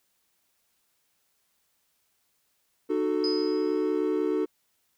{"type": "chord", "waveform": "triangle", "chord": "D# diminished", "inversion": "none", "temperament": "equal with one note detuned", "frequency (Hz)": [303.7, 370, 440], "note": ["D#4", "F#4", "A4"], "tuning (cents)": [-42, 0, 0], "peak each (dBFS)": -26, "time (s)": [2.89, 4.46], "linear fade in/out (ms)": 20}
{"type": "tone with exponential decay", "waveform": "sine", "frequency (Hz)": 5000, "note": "D#8", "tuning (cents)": 8, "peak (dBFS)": -27, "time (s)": [3.24, 3.98], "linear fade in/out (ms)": 1, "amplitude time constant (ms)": 160}
{"effects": ["tanh soft clip ceiling -13 dBFS", "white hiss -72 dBFS RMS until 4.97 s"]}